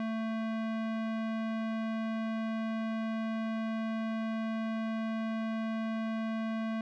square tone with low-pass filter, 222.7 Hz, A3, 21 cents sharp, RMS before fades -34 dBFS, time 0-6.81 s, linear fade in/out 2 ms, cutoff 2400 Hz, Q 0.81, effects none

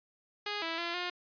5% pulse tone with pitch steps, 413.8 / 329.4 / 341.6 / 355.8 Hz, G#4 / E4 / F4 / F4, -6 / -1 / -38 / +32 cents, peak -22 dBFS, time 0.46-1.1 s, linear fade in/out 5 ms, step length 160 ms, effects resampled to 11025 Hz

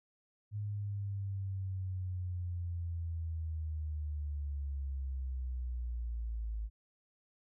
sine linear sweep, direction down, 104.7 to 53.1 Hz, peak -35 dBFS, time 0.51-6.7 s, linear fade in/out 50 ms, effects none

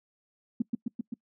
sine tone with echo, 233.1 Hz, A#3, in tune, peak -22 dBFS, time 0.6-0.62 s, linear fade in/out 5 ms, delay 130 ms, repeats 4, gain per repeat -2 dB, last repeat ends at 1.14 s, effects noise-tail reverb RT60 0.1 s tail -24 dB re dry + high-pass 150 Hz 12 dB/octave

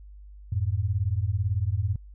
sine beating tone pair, 89 / 107 Hz, F2 / A2, +33 / -48 cents, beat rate 18 Hz, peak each -26 / -26 dBFS, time 0.52-1.96 s, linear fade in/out 5 ms, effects added 50 Hz sine -43 dBFS peak until 2.14 s

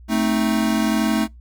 square chord, A diminished, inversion none, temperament equal with one note detuned, 220 / 261.6 / 312.7 Hz, A3 / C4 / Eb4, 0 / 0 / +9 cents, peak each -20 / -25 / -24 dBFS, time 0.08-1.28 s, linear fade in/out 50 ms, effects noise-tail reverb RT60 0.2 s tail -26 dB re dry + added 60 Hz sine -40 dBFS peak until 1.4 s

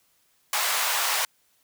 pink high-pass noise, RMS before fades -25 dBFS, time 0.53-1.25 s, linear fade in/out 2 ms, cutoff 740 Hz, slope 24 dB/octave, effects white hiss -66 dBFS RMS until 1.63 s

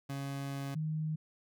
30% pulse / sine tone pair in turn, 138.59 / 155.86 Hz, C#3 / D#3, 0 / +3 cents, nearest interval major second, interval 203 cents, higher second, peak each -34 / -32 dBFS, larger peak second, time 0.09-0.75 / 0.75-1.16 s, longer first, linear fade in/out 10 ms, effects none

